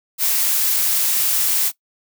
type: noise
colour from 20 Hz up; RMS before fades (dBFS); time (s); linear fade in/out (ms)
blue; -18; 0.18-1.72; 50
effects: noise-tail reverb RT60 0.1 s tail -19 dB re dry